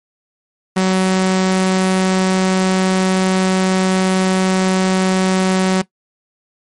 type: tone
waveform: sawtooth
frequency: 187.6 Hz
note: F#3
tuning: 24 cents sharp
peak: -8 dBFS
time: 0.76-5.82 s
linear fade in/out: 10 ms
effects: noise-tail reverb RT60 0.1 s tail -18 dB re dry + MP3 48 kbps